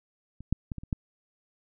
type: clicks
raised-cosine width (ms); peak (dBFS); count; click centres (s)
5; -30 / -12 / -21 / -24 / -30 / -15; 6; 0.406 / 0.526 / 0.718 / 0.783 / 0.835 / 0.928
effects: none